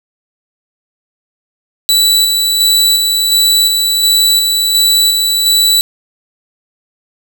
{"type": "tone with tremolo", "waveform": "sawtooth", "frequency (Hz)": 3951, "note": "B7", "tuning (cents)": 0, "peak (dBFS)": -4, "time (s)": [1.89, 5.81], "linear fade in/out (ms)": 0, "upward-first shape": "square", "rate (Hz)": 1.4, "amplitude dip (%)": 30, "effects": []}